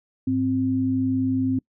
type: tone pair together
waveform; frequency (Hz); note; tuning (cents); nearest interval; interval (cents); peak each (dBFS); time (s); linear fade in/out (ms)
sine; 103.58 / 261.6; G#2 / C4; -4 / 0; octave + major third; 1604; -28 / -20; 0.27-1.59; 5
effects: noise-tail reverb RT60 0.1 s tail -25 dB re dry